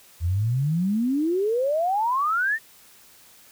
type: exponential sweep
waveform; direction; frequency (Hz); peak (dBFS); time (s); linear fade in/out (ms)
sine; up; 79.7 to 1864.7; -20; 0.2-2.59; 50
effects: white hiss -52 dBFS RMS until 3.51 s